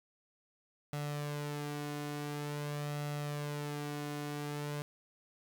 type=tone with flanger; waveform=sawtooth; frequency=146.7 Hz; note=D3; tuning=2 cents flat; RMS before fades=-39 dBFS; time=0.93-4.82 s; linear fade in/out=0 ms; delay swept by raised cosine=1.5 to 2.8 ms; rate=0.47 Hz; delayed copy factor=+0.5; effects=none